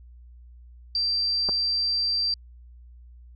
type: tone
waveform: sine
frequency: 4699 Hz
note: D8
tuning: in tune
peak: -22 dBFS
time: 0.95-2.34 s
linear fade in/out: 2 ms
type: clicks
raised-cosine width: 1 ms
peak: -18 dBFS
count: 2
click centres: 1.488 / 1.493 s
effects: added 60 Hz sine -45 dBFS peak until 3.35 s